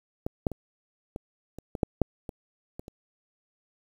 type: clicks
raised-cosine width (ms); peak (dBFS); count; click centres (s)
2; -16 / -10 / -23 / -21 / -27 / -19 / -9 / -7 / -22 / -24 / -29; 11; 0.265 / 0.468 / 0.517 / 1.161 / 1.586 / 1.752 / 1.832 / 2.017 / 2.292 / 2.795 / 2.881
effects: 8-bit